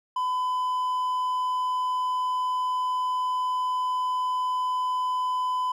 triangle tone, 1007 Hz, B5, 33 cents sharp, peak -22 dBFS, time 0.16-5.72 s, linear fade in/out 5 ms, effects none

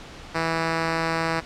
5% pulse tone, 163.7 Hz, E3, 12 cents flat, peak -11 dBFS, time 0.34-1.41 s, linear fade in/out 20 ms, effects pink hiss -41 dBFS RMS until 1.45 s + low-pass 5000 Hz 12 dB/octave

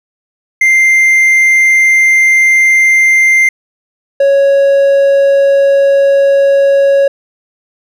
triangle tone pair in turn, 2093 / 554.4 Hz, C7 / C#5, 0 / 0 cents, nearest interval octave + major seventh, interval 2300 cents, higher first, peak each -3 dBFS, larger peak neither, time 0.61-3.49 / 4.2-7.08 s, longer neither, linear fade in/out 5 ms, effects none

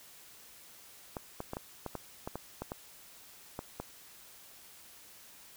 clicks, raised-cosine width 1 ms, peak -23 dBFS, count 12, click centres 1.168 / 1.404 / 1.534 / 1.569 / 1.863 / 1.953 / 2.275 / 2.356 / 2.62 / 2.719 / 3.591 / 3.8 s, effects white hiss -55 dBFS RMS until 5.56 s

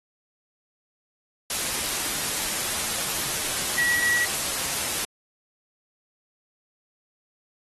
sine tone in noise, 1928 Hz, B6, 42 cents flat, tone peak -21 dBFS, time 3.78-4.25 s, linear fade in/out 2 ms, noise white, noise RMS -27 dBFS, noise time 1.5-5.05 s, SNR +3 dB, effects AAC 32 kbps

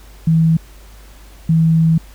sine tone bursts at uneven times, 162.2 Hz, E3, 28 cents flat, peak -9 dBFS, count 2, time 0.27-0.57 / 1.49-1.98 s, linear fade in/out 5 ms, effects added 50 Hz sine -38 dBFS peak until 2.14 s + pink hiss -46 dBFS RMS until 2.14 s

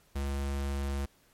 square tone, 69.5 Hz, C#2, 5 cents sharp, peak -31 dBFS, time 0.15-1.06 s, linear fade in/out 10 ms, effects pink hiss -65 dBFS RMS until 1.33 s + MP3 64 kbps

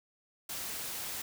white noise, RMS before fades -39 dBFS, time 0.49-1.22 s, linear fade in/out 5 ms, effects none

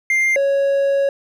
triangle tone pair in turn, 2102 / 554.3 Hz, C7 / C#5, +7 / 0 cents, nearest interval octave + major seventh, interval 2307 cents, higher first, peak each -12 dBFS, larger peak neither, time 0.1-0.36 / 0.36-1.09 s, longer second, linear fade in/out 2 ms, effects none

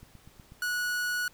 click train, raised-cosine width 5 ms, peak -37 dBFS, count 5, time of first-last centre 0.03-0.521 s, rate 8.15 Hz
45% pulse tone, 1465 Hz, F#6, 18 cents flat, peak -28 dBFS, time 0.62-1.28 s, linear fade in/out 2 ms
effects pink hiss -59 dBFS RMS until 1.33 s

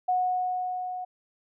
sine tone with level ramp, 732 Hz, F#5, 19 cents flat, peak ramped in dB -21 to -32 dBFS, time 0.08-1.05 s, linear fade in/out 10 ms, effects none

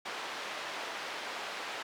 pink band-pass noise, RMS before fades -40 dBFS, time 0.05-1.83 s, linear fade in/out 10 ms, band 630 to 3800 Hz, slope 12 dB/octave, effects none

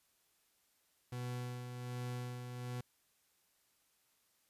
40% pulse tone with tremolo, 123.6 Hz, B2, 2 cents sharp, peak -38 dBFS, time 1.12-2.81 s, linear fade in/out 5 ms, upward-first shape sine, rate 1.3 Hz, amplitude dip 45%, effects white hiss -75 dBFS RMS until 4.49 s + resampled to 32000 Hz

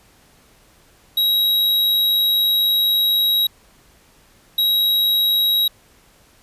square tone pair in turn, 3838 / 3838 Hz, A#7 / A#7, +50 / +50 cents, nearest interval unison, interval 0 cents, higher neither, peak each -15 dBFS, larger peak neither, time 1.17-3.47 / 4.58-5.68 s, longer first, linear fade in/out 5 ms, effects pink hiss -53 dBFS RMS until 6.42 s + resampled to 32000 Hz

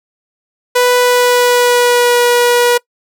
sawtooth tone with pitch glide, 493.9 to 483.7 Hz, B4 to B4, 0 to -36 cents, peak -4 dBFS, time 0.75-2.78 s, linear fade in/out 10 ms, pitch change -36 cents, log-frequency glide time 0.97-2.2 s, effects noise-tail reverb RT60 0.1 s tail -23 dB re dry

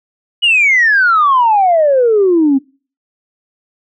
sine exponential sweep, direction down, 2960 to 261.6 Hz, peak -6 dBFS, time 0.42-2.59 s, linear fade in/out 20 ms, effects noise-tail reverb RT60 0.4 s tail -25 dB re dry + tanh soft clip ceiling -3 dBFS

